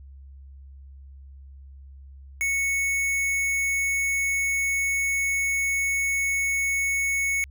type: tone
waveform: square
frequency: 2211 Hz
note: C#7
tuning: 5 cents flat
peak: -23 dBFS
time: 2.41-7.44 s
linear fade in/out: 0 ms
effects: added 68 Hz sine -42 dBFS peak until 7.5 s